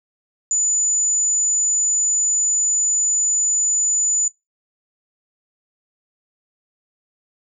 sine tone, 6990 Hz, A8, 12 cents flat, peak -16 dBFS, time 0.51-4.28 s, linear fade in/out 2 ms, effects noise-tail reverb RT60 0.2 s tail -21 dB re dry

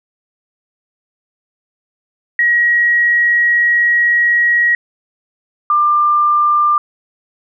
sine tone pair in turn, 1902 / 1192.7 Hz, A#6 / D6, +34 / +26 cents, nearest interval minor sixth, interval 808 cents, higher first, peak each -9 dBFS, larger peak neither, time 2.39-4.75 / 5.7-6.78 s, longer first, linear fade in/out 2 ms, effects none

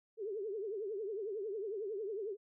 sine tone with vibrato, 415.3 Hz, G#4, in tune, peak -37 dBFS, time 0.17-2.37 s, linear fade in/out 50 ms, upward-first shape triangle, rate 11 Hz, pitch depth 190 cents each way, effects none

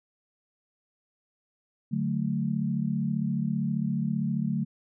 sine chord, D major, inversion none, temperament equal, 146.83 / 185 / 220 Hz, D3 / F#3 / A3, 0 / 0 / 0 cents, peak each -30 / -30 / -29 dBFS, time 1.91-4.65 s, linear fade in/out 20 ms, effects none

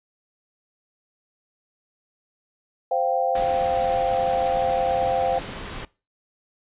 sine chord, C suspended fourth, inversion none, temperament equal, 523.3 / 698.5 / 784 Hz, C5 / F5 / G5, 0 / 0 / 0 cents, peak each -24 dBFS, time 2.91-5.39 s, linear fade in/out 5 ms
pink noise, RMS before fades -34 dBFS, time 3.35-5.85 s, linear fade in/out 2 ms
effects noise-tail reverb RT60 0.3 s tail -22 dB re dry + resampled to 8000 Hz

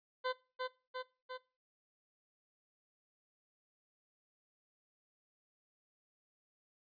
20% pulse tone with echo, 510 Hz, C5, 44 cents flat, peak -29 dBFS, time 0.24-0.33 s, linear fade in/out 20 ms, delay 350 ms, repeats 3, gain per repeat -3 dB, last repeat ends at 1.38 s, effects noise-tail reverb RT60 0.3 s tail -18 dB re dry + resampled to 11025 Hz

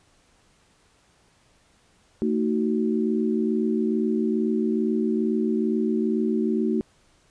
sine chord, D# diminished, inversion second, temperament just, 224 / 311.1 / 373.4 Hz, A3 / D#4 / F#4, +31 / 0 / +16 cents, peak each -23 / -27 / -26 dBFS, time 2.22-6.81 s, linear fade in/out 0 ms, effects pink hiss -61 dBFS RMS until 7.3 s + resampled to 22050 Hz

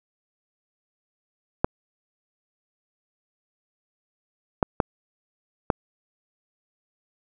clicks, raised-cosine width 1 ms, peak -4 dBFS, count 4, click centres 1.645 / 4.628 / 4.802 / 5.702 s, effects none

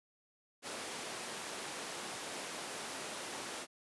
pink high-pass noise, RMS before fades -43 dBFS, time 0.62-3.67 s, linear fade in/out 50 ms, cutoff 320 Hz, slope 12 dB/octave, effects resampled to 24000 Hz

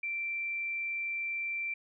sine tone, 2349 Hz, D7, in tune, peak -32 dBFS, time 0.03-1.74 s, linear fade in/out 5 ms, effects none

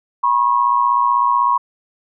sine tone pair together, 971 / 1087 Hz, B5 / C#6, -30 / -34 cents, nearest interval major second, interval 196 cents, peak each -15 dBFS, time 0.23-1.58 s, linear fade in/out 10 ms, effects none

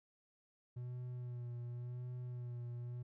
triangle tone with vibrato, 122.3 Hz, B2, 16 cents flat, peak -40 dBFS, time 0.76-3.03 s, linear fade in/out 10 ms, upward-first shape sine, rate 0.91 Hz, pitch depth 30 cents each way, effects none

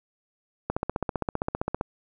click train, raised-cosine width 1 ms, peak -12 dBFS, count 18, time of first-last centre 0.7-1.811 s, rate 15.3 Hz, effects none

